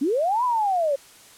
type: linear two-way sweep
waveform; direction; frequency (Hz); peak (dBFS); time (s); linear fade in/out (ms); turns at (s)
sine; up then down; 246.9 to 1018 to 536; -19; 0.01-0.96; 10; 0.44
effects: white hiss -49 dBFS RMS until 1.37 s + low-pass 11000 Hz 12 dB/octave